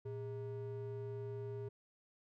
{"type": "ring-modulated tone", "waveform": "triangle", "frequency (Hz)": 261.6, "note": "C4", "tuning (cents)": 0, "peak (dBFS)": -36, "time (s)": [0.05, 1.69], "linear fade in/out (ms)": 10, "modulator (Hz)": 146, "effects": []}